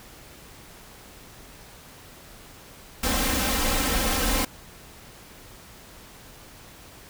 pink noise with comb filter, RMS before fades -24 dBFS, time 3.03-4.45 s, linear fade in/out 5 ms, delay 3.8 ms, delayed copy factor +0.9, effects pink hiss -47 dBFS RMS until 7.09 s

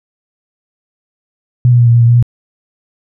sine tone with pitch steps, 123.4 / 121.3 / 119.7 / 117.4 / 118.8 / 117 / 119.6 / 120.7 Hz, B2 / B2 / A#2 / A#2 / A#2 / A#2 / A#2 / B2, -1 / -31 / +46 / +13 / +33 / +7 / +45 / -39 cents, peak -4 dBFS, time 1.65-2.226 s, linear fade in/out 0 ms, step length 72 ms, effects none

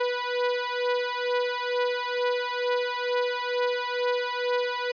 sawtooth beating tone pair, 490.6 / 492.8 Hz, B4 / B4, -12 / -4 cents, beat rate 2.2 Hz, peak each -24 dBFS, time 0-4.92 s, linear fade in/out 10 ms, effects resampled to 11025 Hz

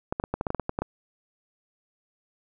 clicks, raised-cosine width 1 ms, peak -13 dBFS, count 12, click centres 0.125 / 0.199 / 0.239 / 0.34 / 0.411 / 0.468 / 0.504 / 0.547 / 0.597 / 0.694 / 0.789 / 0.82 s, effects none

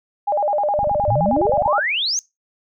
sine tone with vibrato, 698.5 Hz, F5, in tune, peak -16 dBFS, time 0.27-1.8 s, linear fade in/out 10 ms, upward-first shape square, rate 9.6 Hz, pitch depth 270 cents each way
click train, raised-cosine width 5 ms, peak -19 dBFS, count 22, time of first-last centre 0.79-1.661 s, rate 24.1 Hz
sine exponential sweep, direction up, 98 to 6645 Hz, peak -18 dBFS, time 1.08-2.19 s, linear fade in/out 0 ms
effects noise-tail reverb RT60 0.2 s tail -21 dB re dry

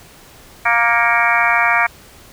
harmonic tone with a mistuned harmonic, 233.9 Hz, A#3, 6 cents sharp, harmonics 3 / 4 / 5 / 6 / 7 / 8 / 9 / 10, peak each -20 / -20 / -20 / -20 / -20 / -20 / -20 / -20 dBFS, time 0.65-1.87 s, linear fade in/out 10 ms, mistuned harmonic 9, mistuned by +72 cents, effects pink hiss -43 dBFS RMS until 2.32 s

